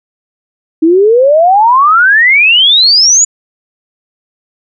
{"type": "exponential sweep", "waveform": "sine", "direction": "up", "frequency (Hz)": [311.1, 7040], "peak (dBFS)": -3, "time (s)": [0.82, 3.25], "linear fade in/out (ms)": 10, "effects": []}